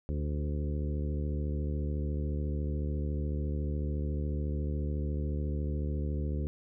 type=harmonic tone with a mistuned harmonic; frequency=74 Hz; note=D2; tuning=14 cents sharp; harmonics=1 / 2 / 3 / 4 / 5 / 6 / 7; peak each=-31 / -37 / -41 / -43 / -45 / -47 / -48 dBFS; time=0.09-6.47 s; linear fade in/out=0 ms; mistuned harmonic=6; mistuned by=-17 cents; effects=none